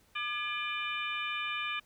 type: harmonic tone with a mistuned harmonic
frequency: 599 Hz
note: D5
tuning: 34 cents sharp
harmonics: 2 / 3 / 4 / 5 / 6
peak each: -38 / -41 / -36 / -40 / -44 dBFS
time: 0.15-1.8 s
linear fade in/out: 10 ms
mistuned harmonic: 3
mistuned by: -100 cents
effects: pink hiss -66 dBFS RMS until 1.85 s